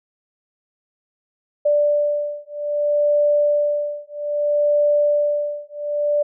sine beating tone pair, 587.3 / 587.92 Hz, D5 / D5, 0 / +2 cents, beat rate 0.62 Hz, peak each -19 / -19 dBFS, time 1.65-6.23 s, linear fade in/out 10 ms, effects none

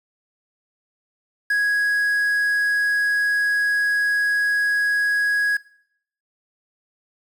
triangle tone with quantisation, 1661.2 Hz, G#6, in tune, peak -15 dBFS, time 1.5-5.57 s, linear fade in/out 5 ms, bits 7, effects noise-tail reverb RT60 0.7 s tail -21 dB re dry

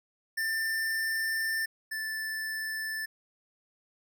square tone pair in turn, 1788 / 1758.3 Hz, A6 / A6, +27 / -2 cents, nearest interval unison, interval 29 cents, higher first, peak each -29 / -33 dBFS, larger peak first, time 0.37-1.66 / 1.91-3.06 s, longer first, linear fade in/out 10 ms, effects none

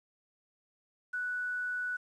sine tone with quantisation, 1480 Hz, F#6, in tune, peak -32 dBFS, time 1.13-1.97 s, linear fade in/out 10 ms, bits 10, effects resampled to 22050 Hz

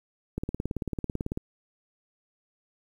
click train, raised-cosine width 3 ms, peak -17 dBFS, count 19, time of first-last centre 0.38-1.374 s, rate 18.1 Hz, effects 9-bit

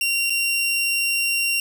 sawtooth tone with dropouts, 2759 Hz, F7, 22 cents flat, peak -16 dBFS, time 0.01-1.6 s, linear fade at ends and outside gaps 2 ms, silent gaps 0.298-0.303 s, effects none

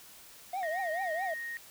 triangle tone with vibrato, 698.5 Hz, F5, in tune, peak -30 dBFS, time 0.53-1.34 s, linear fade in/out 5 ms, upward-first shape triangle, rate 4.6 Hz, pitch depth 240 cents each way
sine tone, 1864.7 Hz, A#6, in tune, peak -36 dBFS, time 0.63-1.57 s, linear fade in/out 0 ms
effects white hiss -53 dBFS RMS until 1.7 s

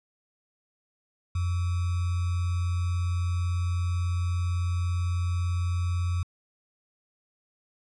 sine tone with sample-and-hold, 88.2 Hz, F2, 18 cents sharp, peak -24 dBFS, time 1.35-6.23 s, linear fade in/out 5 ms, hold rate 1225 Hz, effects resampled to 22050 Hz

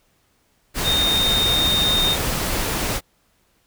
sine tone in noise, 3674 Hz, A#7, 26 cents flat, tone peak -17 dBFS, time 0.83-2.17 s, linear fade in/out 50 ms, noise pink, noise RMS -23 dBFS, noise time 0.74-3.01 s, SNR +3 dB, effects pink hiss -63 dBFS RMS until 3.66 s

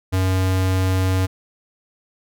square tone, 93.7 Hz, F#2, 22 cents sharp, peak -17 dBFS, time 0.12-1.27 s, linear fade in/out 20 ms, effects none

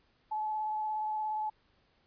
sine tone with vibrato, 859 Hz, A5, 42 cents flat, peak -31 dBFS, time 0.31-1.5 s, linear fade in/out 10 ms, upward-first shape triangle, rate 17 Hz, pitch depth 17 cents each way, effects pink hiss -70 dBFS RMS until 2.06 s + resampled to 11025 Hz

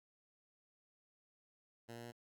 10% pulse tone with pitch steps, 116.7 / 117.78 / 118.88 Hz, A#2 / A#2 / A#2, +2 / +18 / +34 cents, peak -40 dBFS, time 1.88-2.123 s, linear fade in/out 20 ms, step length 81 ms, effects none

